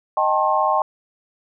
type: chord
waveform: sine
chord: A half-diminished seventh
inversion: second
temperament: equal with one note detuned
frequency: 622.3 / 784 / 880 / 1071.6 Hz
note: Eb5 / G5 / A5 / C6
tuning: 0 / 0 / 0 / +41 cents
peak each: -22 / -21 / -22 / -20 dBFS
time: 0.17-0.82 s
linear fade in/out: 2 ms
effects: none